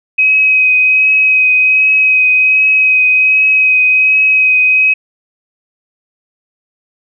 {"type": "tone with vibrato", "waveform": "sine", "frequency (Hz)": 2531, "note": "D#7", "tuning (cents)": 29, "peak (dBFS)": -6, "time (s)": [0.18, 4.94], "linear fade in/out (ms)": 10, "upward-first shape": "triangle", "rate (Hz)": 1.3, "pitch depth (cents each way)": 17, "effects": []}